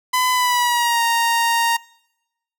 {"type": "tone with pitch glide", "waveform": "sawtooth", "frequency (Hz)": [1008, 929.7], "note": ["B5", "A#5"], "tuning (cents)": [35, -5], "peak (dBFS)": -12, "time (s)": [0.13, 1.77], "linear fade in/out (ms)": 10, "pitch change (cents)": -140, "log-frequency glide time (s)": [0.31, 1.02], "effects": ["noise-tail reverb RT60 0.9 s tail -24 dB re dry"]}